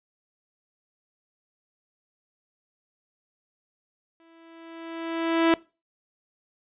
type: tone with exponential growth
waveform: sawtooth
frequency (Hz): 330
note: E4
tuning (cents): +2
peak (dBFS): -12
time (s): 4.2-5.54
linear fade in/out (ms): 1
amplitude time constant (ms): 290
effects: noise-tail reverb RT60 0.3 s tail -22 dB re dry + resampled to 8000 Hz